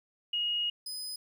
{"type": "tone pair in turn", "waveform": ["sine", "sawtooth"], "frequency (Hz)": [2877, 5018], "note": ["F#7", "D#8"], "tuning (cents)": [-49, 14], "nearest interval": "minor seventh", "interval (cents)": 963, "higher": "second", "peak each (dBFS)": [-28, -34], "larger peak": "first", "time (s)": [[0.33, 0.7], [0.86, 1.16]], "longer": "first", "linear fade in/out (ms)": 5, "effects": ["11-bit"]}